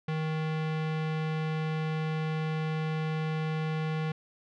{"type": "tone with low-pass filter", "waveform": "square", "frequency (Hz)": 157.1, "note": "D#3", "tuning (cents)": 17, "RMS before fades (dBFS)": -31, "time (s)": [0.08, 4.12], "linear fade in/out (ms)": 5, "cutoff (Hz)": 2900, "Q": 1.2, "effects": []}